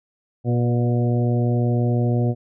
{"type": "harmonic tone with a mistuned harmonic", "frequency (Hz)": 120.2, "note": "B2", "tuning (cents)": -46, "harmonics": [1, 2, 3, 4, 5, 6], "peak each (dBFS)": [-18, -24, -28, -30, -32, -34], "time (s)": [0.44, 2.35], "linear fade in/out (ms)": 50, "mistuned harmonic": 4, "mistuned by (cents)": 21, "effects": []}